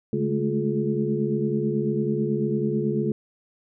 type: tone cluster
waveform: sine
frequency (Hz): 142.6 / 209.8 / 218.9 / 353.9 / 426.6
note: C#3 / G#3 / A3 / F4 / G#4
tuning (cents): +49 / +18 / -9 / +23 / +46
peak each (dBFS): -28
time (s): 0.13-3.12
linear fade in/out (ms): 2
effects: none